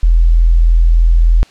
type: tone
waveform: sine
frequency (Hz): 41.68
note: E1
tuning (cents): +20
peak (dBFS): -5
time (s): 0.03-1.43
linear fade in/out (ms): 0
effects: white hiss -44 dBFS RMS until 1.5 s + low-pass 5000 Hz 12 dB/octave